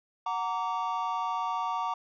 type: chord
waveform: triangle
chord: Gb augmented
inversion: none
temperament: just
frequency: 740 / 925 / 1156.2 Hz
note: Gb5 / Bb5 / D6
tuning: 0 / -14 / -27 cents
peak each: -33 / -30 / -31 dBFS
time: 0.26-1.94 s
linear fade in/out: 5 ms
effects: resampled to 16000 Hz